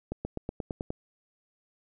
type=accelerating click train; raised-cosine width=2 ms; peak=-19 dBFS; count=8; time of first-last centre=0.12-0.904 s; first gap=130 ms; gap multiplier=0.95; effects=none